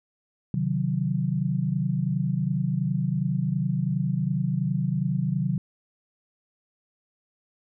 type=chord; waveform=sine; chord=C diminished; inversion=none; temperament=equal with one note detuned; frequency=132.79 / 155.56 / 185 Hz; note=C3 / Eb3 / Gb3; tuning=+26 / 0 / 0 cents; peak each=-27 dBFS; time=0.54-5.58 s; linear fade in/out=2 ms; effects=none